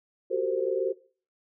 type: tone cluster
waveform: sine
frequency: 368.3 / 389.3 / 457.1 / 522 Hz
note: F#4 / G4 / A#4 / C5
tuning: -8 / -12 / -34 / -4 cents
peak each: -30 dBFS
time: 0.3-0.93 s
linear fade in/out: 20 ms
effects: noise-tail reverb RT60 0.4 s tail -18 dB re dry